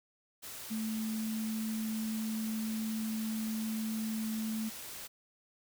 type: tone in noise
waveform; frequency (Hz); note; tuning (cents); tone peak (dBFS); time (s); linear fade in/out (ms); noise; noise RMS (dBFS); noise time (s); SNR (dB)
sine; 220; A3; 0; -33; 0.7-4.7; 20; white; -45; 0.42-5.08; +9
effects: none